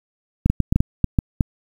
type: clicks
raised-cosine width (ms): 5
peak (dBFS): -3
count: 9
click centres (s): 0.46 / 0.5 / 0.603 / 0.725 / 0.76 / 0.805 / 1.043 / 1.188 / 1.408
effects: 7-bit